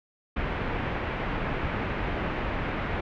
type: low-pass noise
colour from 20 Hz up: pink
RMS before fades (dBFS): -30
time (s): 0.36-3.01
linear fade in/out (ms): 10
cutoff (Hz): 2500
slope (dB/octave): 24
effects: none